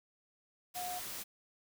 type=tone in noise; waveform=sine; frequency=720 Hz; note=F#5; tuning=47 cents flat; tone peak=-39 dBFS; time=0.75-1 s; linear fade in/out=20 ms; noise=white; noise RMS=-43 dBFS; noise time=0.74-1.24 s; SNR=+1 dB; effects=none